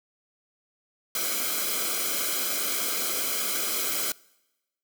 white noise with comb filter, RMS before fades -28 dBFS, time 1.15-4.12 s, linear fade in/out 2 ms, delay 1.1 ms, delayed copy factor -0.8, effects noise-tail reverb RT60 1.0 s tail -24 dB re dry + high-pass 200 Hz 12 dB/octave

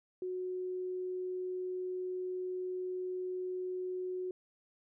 sine tone, 367.1 Hz, F#4, 14 cents flat, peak -35 dBFS, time 0.22-4.31 s, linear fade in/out 2 ms, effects none

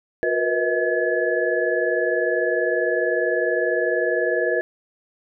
sine tone cluster, 359.3 / 472.5 / 492.5 / 637 / 1706 Hz, F4 / A#4 / B4 / D#5 / G#6, +49 / +23 / -5 / +41 / +46 cents, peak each -25 dBFS, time 0.23-4.61 s, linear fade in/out 0 ms, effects none

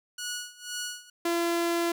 10% pulse tone with tremolo, 1460 Hz, F#6, 24 cents flat, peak -23 dBFS, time 0.18-1.1 s, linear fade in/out 5 ms, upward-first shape sine, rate 2 Hz, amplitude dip 90%
sawtooth tone, 340.4 Hz, F4, 44 cents flat, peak -21 dBFS, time 1.25-1.92 s, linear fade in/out 5 ms
effects none

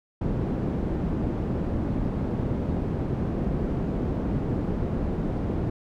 white low-pass noise, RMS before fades -27 dBFS, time 0.21-5.7 s, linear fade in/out 5 ms, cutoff 260 Hz, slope 12 dB/octave, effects none

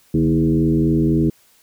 sine tone with frequency modulation, 236.1 Hz, A#3, 22 cents sharp, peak -13 dBFS, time 0.14-1.3 s, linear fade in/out 5 ms, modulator 83.8 Hz, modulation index 1.6, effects white hiss -55 dBFS RMS until 1.62 s

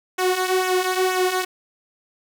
sawtooth tone with flanger, 370 Hz, F#4, in tune, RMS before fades -21 dBFS, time 0.18-1.45 s, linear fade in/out 10 ms, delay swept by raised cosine 0.21 to 3.11 ms, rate 2.1 Hz, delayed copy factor -0.65, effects none

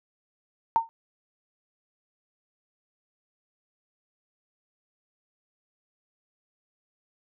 sine tone with exponential decay, 911 Hz, A#5, 40 cents flat, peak -14 dBFS, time 0.76-0.89 s, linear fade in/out 0 ms, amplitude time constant 28 ms, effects none

